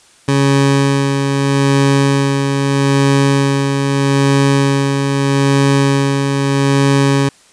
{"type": "tone with tremolo", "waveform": "20% pulse", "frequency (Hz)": 138.59, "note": "C#3", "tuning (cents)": 0, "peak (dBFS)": -4, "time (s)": [0.28, 7.29], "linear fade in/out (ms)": 5, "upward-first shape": "sine", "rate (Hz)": 0.79, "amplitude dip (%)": 40, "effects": ["white hiss -47 dBFS RMS until 7.52 s", "resampled to 22050 Hz"]}